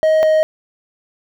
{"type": "tone pair in turn", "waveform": "triangle", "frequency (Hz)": [629, 626], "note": ["D#5", "D#5"], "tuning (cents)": [19, 10], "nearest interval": "unison", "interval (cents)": 9, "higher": "first", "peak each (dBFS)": -8, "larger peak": "neither", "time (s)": [[0.03, 0.23], [0.23, 0.43]], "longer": "neither", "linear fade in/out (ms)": 0, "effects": []}